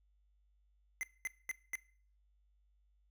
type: tone bursts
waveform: square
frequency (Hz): 2053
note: C7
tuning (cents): -33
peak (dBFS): -36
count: 4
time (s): 1.01-1.754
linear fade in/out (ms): 0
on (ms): 21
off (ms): 220
effects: noise-tail reverb RT60 0.5 s tail -21 dB re dry + added 50 Hz sine -69 dBFS peak until 3.1 s